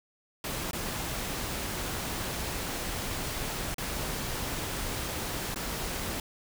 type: noise with dropouts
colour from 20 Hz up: pink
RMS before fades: -34 dBFS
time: 0.44-6.2 s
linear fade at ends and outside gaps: 2 ms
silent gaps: 0.711-0.731 / 3.744-3.782 / 5.545-5.559 s
effects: none